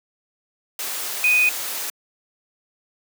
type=tone in noise; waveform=sine; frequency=2489 Hz; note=D#7; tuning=in tune; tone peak=-14 dBFS; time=1.24-1.49 s; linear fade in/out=2 ms; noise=white; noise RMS=-28 dBFS; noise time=0.79-1.9 s; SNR=+11 dB; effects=high-pass 400 Hz 12 dB/octave